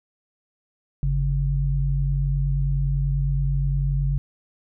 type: tone pair together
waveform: sine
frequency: 49.39 / 139.7 Hz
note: G1 / C#3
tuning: +14 / +14 cents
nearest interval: octave + tritone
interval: 1800 cents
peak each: -22 dBFS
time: 1.03-4.18 s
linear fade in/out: 0 ms
effects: none